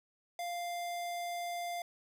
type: tone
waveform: square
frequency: 697 Hz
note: F5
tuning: 4 cents flat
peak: -37 dBFS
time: 0.39-1.82 s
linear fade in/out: 2 ms
effects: none